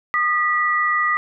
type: tone pair together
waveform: sine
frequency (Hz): 1225.8 / 1951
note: D#6 / B6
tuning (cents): -26 / -22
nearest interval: minor sixth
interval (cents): 804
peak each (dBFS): -19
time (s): 0.14-1.17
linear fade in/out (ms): 0
effects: none